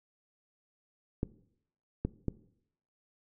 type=clicks; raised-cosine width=3 ms; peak=-17 dBFS; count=3; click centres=1.231 / 2.05 / 2.283 s; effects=noise-tail reverb RT60 0.7 s tail -19 dB re dry